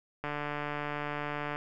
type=click train; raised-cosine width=0.5 ms; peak=-20 dBFS; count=195; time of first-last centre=0.24-1.56 s; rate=147 Hz; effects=none